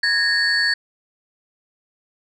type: tone cluster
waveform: sine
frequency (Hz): 1667 / 1835 / 4458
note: G#6 / A#6 / C#8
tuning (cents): +6 / -28 / +9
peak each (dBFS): -19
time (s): 0.03-0.74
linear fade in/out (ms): 5
effects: tanh soft clip ceiling -11 dBFS